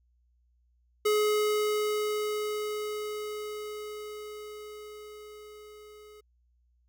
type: tone with level ramp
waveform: square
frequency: 422.6 Hz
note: G#4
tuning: 30 cents sharp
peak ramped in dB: -23 to -50 dBFS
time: 1.05-6.21 s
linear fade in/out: 10 ms
effects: added 60 Hz sine -65 dBFS peak until 6.88 s